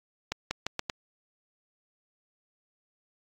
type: accelerating click train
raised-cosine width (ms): 0.2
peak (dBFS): -12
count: 5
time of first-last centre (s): 0.32-0.898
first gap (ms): 190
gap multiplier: 0.82
effects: AAC 48 kbps